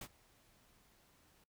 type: noise with ADSR envelope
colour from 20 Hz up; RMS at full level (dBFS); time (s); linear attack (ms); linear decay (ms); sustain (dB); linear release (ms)
pink; -45; 0.01-1.44; 5; 62; -24; 4
effects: noise-tail reverb RT60 0.2 s tail -25 dB re dry